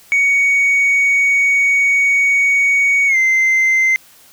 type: tone with pitch glide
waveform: sine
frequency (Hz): 2238 to 2076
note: C#7 to C7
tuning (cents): +16 to -14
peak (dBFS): -8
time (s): 0.12-3.96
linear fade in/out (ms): 0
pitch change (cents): -130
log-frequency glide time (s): 3.07-3.17
effects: tanh soft clip ceiling -9 dBFS + white hiss -46 dBFS RMS until 4.32 s